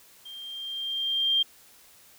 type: tone with level ramp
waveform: sine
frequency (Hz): 3185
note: G7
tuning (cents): +27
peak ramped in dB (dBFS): -40 to -19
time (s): 0.25-1.43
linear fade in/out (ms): 10
effects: white hiss -55 dBFS RMS until 2.18 s